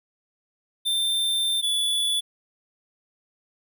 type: tone pair in turn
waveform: square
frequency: 3579 / 3443 Hz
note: A7 / A7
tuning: +29 / -38 cents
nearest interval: minor second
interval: 67 cents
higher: first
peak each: -22 dBFS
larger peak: neither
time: 0.85-1.62 / 1.62-2.21 s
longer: first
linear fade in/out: 20 ms
effects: none